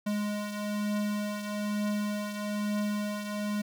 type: beating tone pair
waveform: square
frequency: 207.7 / 208.8 Hz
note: G#3 / G#3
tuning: 0 / +10 cents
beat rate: 1.1 Hz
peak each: -31 / -38 dBFS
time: 0.06-3.62 s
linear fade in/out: 10 ms
effects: none